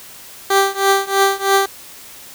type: tone with tremolo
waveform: 15% pulse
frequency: 392 Hz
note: G4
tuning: in tune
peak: -3 dBFS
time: 0.5-1.66 s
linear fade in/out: 5 ms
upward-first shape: triangle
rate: 3.1 Hz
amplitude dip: 95%
effects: white hiss -38 dBFS RMS until 2.34 s